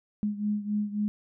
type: beating tone pair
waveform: sine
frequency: 207.5 / 211.2 Hz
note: G#3 / G#3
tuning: -1 / +29 cents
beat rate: 3.7 Hz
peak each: -28 / -32 dBFS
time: 0.23-1.08 s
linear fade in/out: 0 ms
effects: none